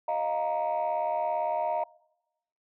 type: chord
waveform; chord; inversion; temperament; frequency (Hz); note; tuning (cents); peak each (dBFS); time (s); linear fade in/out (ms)
sine; Eb suspended second; none; just; 622.3 / 700 / 933.4; Eb5 / F5 / Bb5; 0 / +4 / +2; -29; 0.08-1.84; 5
effects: noise-tail reverb RT60 1.0 s tail -26 dB re dry + tanh soft clip ceiling -21 dBFS